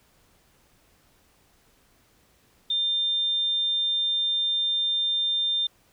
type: tone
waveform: sine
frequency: 3600 Hz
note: A7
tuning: 39 cents sharp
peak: -22 dBFS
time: 2.7-5.67 s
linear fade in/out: 5 ms
effects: pink hiss -62 dBFS RMS until 5.92 s